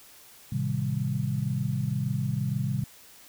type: chord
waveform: sine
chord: A half-diminished seventh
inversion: none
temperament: just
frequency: 110 / 132 / 158.4 / 198 Hz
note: A2 / C3 / Eb3 / G3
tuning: 0 / +16 / +31 / +18 cents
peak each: -33 / -28 / -33 / -33 dBFS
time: 0.52-2.84 s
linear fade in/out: 5 ms
effects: white hiss -52 dBFS RMS until 3.28 s